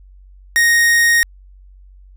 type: tone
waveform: 45% pulse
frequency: 1864.7 Hz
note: A#6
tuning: in tune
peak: -10 dBFS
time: 0.56-1.23 s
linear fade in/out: 0 ms
effects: added 47 Hz sine -40 dBFS peak until 2.16 s